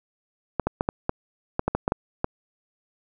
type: clicks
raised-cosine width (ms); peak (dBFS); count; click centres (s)
1; -8; 11; 0.597 / 0.67 / 0.809 / 0.889 / 1.094 / 1.594 / 1.68 / 1.75 / 1.879 / 1.921 / 2.244
effects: none